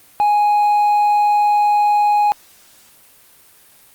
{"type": "tone with hard clipping", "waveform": "sine", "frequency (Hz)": 830.6, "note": "G#5", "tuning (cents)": 0, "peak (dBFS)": -12, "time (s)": [0.2, 2.32], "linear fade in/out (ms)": 0, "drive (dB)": 2, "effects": ["white hiss -48 dBFS RMS until 3.94 s", "Opus 32 kbps"]}